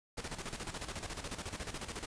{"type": "noise with tremolo", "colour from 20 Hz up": "pink", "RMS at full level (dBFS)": -40, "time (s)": [0.17, 2.06], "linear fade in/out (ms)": 10, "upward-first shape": "square", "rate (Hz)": 14, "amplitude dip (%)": 65, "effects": ["resampled to 22050 Hz"]}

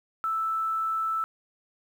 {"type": "tone with quantisation", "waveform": "sine", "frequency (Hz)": 1318.5, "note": "E6", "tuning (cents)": 0, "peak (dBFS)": -25, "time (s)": [0.24, 1.24], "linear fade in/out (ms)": 0, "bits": 9, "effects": []}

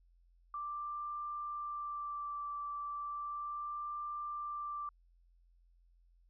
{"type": "tone with vibrato", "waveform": "sine", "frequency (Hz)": 1174.7, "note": "D6", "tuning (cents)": 0, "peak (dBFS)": -38, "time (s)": [0.54, 4.89], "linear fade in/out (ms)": 2, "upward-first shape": "sine", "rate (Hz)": 0.35, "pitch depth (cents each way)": 14, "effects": ["added 43 Hz sine -64 dBFS peak until 6.29 s"]}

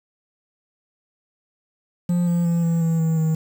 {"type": "tone with pitch steps", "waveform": "triangle", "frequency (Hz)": [175.2, 172.39, 169.62, 166.9, 164.22, 161.59, 159], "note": ["F3", "F3", "E3", "E3", "E3", "E3", "D#3"], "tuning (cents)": [6, -22, 50, 22, -6, -34, 38], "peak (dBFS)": -15, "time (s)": [2.09, 3.35], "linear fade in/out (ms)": 5, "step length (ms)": 180, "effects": ["7-bit"]}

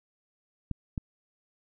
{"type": "clicks", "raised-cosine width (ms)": 5, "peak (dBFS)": -19, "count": 2, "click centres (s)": [0.713, 0.978], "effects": []}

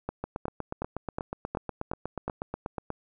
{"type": "two click trains", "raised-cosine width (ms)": 1, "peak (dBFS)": [-18, -17], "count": [23, 7], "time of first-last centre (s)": [[0.24, 2.903], [0.09, 2.28]], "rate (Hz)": [8.26, 2.74], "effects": []}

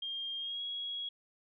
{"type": "tone with pitch glide", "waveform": "sine", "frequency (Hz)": [3212, 3318], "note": ["G7", "G#7"], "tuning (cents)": [41, -2], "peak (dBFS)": -36, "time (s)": [0.02, 1.09], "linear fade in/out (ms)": 5, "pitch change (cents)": 57, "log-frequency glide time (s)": [0.38, 0.61], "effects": []}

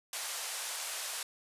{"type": "band-pass noise", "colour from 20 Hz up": "white", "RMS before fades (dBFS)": -39, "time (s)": [0.13, 1.23], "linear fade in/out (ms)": 2, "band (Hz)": [560, 11000], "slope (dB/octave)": 24, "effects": ["resampled to 32000 Hz"]}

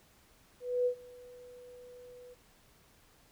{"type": "tone with ADSR envelope", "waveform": "sine", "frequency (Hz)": 493.9, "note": "B4", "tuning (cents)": 0, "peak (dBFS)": -25, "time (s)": [0.6, 2.35], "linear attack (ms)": 260, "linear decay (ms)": 87, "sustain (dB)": -24, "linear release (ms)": 23, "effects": ["pink hiss -64 dBFS RMS until 3.31 s"]}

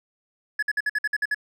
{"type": "tone bursts", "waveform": "triangle", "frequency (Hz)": 1700, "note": "G#6", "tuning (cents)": 40, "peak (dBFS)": -19, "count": 9, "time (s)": [0.59, 1.346], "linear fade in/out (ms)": 5, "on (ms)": 36, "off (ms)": 54, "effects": []}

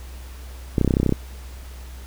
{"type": "clicks", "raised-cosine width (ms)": 3, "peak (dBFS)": -5, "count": 12, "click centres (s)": [0.782, 0.813, 0.847, 0.877, 0.908, 0.939, 0.969, 1, 1.031, 1.063, 1.093, 1.124], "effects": ["added 63 Hz sine -35 dBFS peak until 2.06 s", "pink hiss -46 dBFS RMS until 2.06 s"]}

